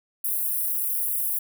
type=high-pass noise; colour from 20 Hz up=white; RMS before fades=-26 dBFS; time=0.24-1.39 s; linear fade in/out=5 ms; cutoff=9900 Hz; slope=48 dB/octave; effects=none